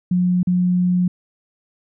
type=tone with dropouts; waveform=sine; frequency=179.7 Hz; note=F3; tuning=50 cents sharp; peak=-14 dBFS; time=0.11-1.08 s; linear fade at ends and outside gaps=5 ms; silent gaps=0.431-0.471 s; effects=none